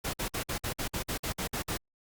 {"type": "noise bursts", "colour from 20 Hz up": "pink", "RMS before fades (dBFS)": -33, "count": 12, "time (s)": [0.04, 1.774], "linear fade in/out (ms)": 10, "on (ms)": 95, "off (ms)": 54, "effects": ["Opus 48 kbps"]}